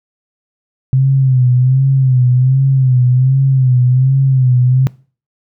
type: tone with vibrato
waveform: sine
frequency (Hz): 129.9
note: C3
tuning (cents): -12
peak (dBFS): -7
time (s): 0.93-4.87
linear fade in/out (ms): 0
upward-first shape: sine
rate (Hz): 1.3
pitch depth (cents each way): 74
effects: noise-tail reverb RT60 0.4 s tail -22 dB re dry